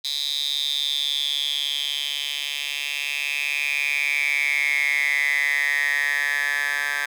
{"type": "tone with high-pass filter sweep", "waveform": "10% pulse", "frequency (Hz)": 143.7, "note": "D3", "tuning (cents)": -37, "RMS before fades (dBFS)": -24, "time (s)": [0.04, 7.06], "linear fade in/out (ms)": 10, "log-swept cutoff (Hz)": [4000, 1600], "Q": 9.8, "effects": []}